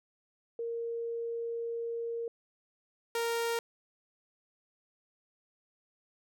sine / sawtooth tone pair in turn, 464.7 / 464.7 Hz, A#4 / A#4, -5 / -5 cents, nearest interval unison, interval 0 cents, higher neither, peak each -33 / -26 dBFS, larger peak second, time 0.59-2.28 / 3.15-3.59 s, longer first, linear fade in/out 2 ms, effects none

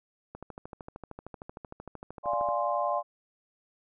click train, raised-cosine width 1 ms, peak -27 dBFS, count 29, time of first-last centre 0.35-2.487 s, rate 13.1 Hz
sine chord, D half-diminished seventh, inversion none, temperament equal, 587.3 / 698.5 / 830.6 / 1046.5 Hz, D5 / F5 / Ab5 / C6, 0 / 0 / 0 / 0 cents, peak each -31 / -31 / -34 / -31 dBFS, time 2.23-3.03 s, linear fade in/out 50 ms
effects none

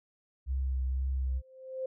sine tone with vibrato, 65.41 Hz, C2, in tune, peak -28 dBFS, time 0.46-1.42 s, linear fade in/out 50 ms, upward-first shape triangle, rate 2 Hz, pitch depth 28 cents each way
sine tone with exponential growth, 522 Hz, C5, 4 cents flat, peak -30 dBFS, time 1.26-1.86 s, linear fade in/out 5 ms, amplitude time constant 130 ms
effects none

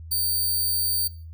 5% pulse tone, 4596 Hz, D8, 38 cents flat, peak -15 dBFS, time 0.11-1.08 s, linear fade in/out 10 ms, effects noise-tail reverb RT60 0.4 s tail -20 dB re dry + added 81 Hz sine -37 dBFS peak until 1.33 s

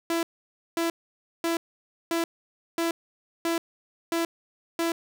sawtooth tone bursts, 334.1 Hz, E4, 23 cents sharp, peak -20 dBFS, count 8, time 0.1-4.92 s, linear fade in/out 2 ms, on 130 ms, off 540 ms, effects none

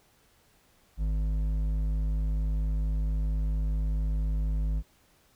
triangle tone with hard clipping, 52.2 Hz, G#1, 10 cents sharp, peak -27 dBFS, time 0.97-4.83 s, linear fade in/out 50 ms, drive 11 dB, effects pink hiss -64 dBFS RMS until 5.35 s

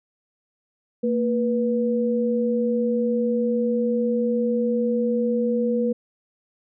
sine tone pair together, 229.2 / 486.8 Hz, A#3 / B4, -29 / -25 cents, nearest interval octave + minor second, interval 1304 cents, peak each -22 dBFS, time 1.03-5.93 s, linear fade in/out 10 ms, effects none

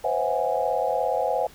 sine tone cluster, 502 / 539 / 652 / 735 / 826 Hz, B4 / C#5 / E5 / F#5 / G#5, +28 / -49 / -19 / -12 / -10 cents, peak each -28 dBFS, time 0.04-1.47 s, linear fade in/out 5 ms, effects pink hiss -50 dBFS RMS until 1.54 s

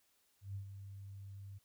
sine tone with ADSR envelope, 98.6 Hz, G2, 11 cents sharp, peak -39 dBFS, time 0.41-1.59 s, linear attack 140 ms, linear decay 99 ms, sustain -8 dB, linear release 19 ms, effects white hiss -75 dBFS RMS until 1.64 s

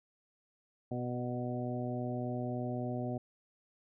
harmonic tone with a mistuned harmonic, 123.47 Hz, B2, in tune, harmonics 1 / 2 / 3 / 4 / 5 / 6, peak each -38 / -38 / -43 / -47 / -42 / -45 dBFS, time 0.91-3.18 s, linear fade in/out 5 ms, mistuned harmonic 5, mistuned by -15 cents, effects none

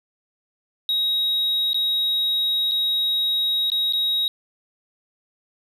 sine tone with dropouts, 3800 Hz, A#7, 33 cents sharp, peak -16 dBFS, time 0.89-4.28 s, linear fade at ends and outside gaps 1 ms, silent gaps 1.732-1.744 / 2.713-2.718 / 3.701-3.718 / 3.925-3.934 s, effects tanh soft clip ceiling -18 dBFS

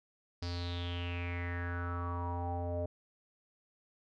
square tone with low-pass filter sweep, 87.31 Hz, F2, in tune, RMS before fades -37 dBFS, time 0.42-2.86 s, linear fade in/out 5 ms, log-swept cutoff 4900 to 580 Hz, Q 7.1, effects none

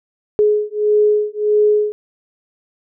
sine beating tone pair, 420 / 421.6 Hz, G#4 / G#4, +19 / +26 cents, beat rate 1.6 Hz, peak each -15 dBFS, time 0.39-1.92 s, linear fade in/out 0 ms, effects none

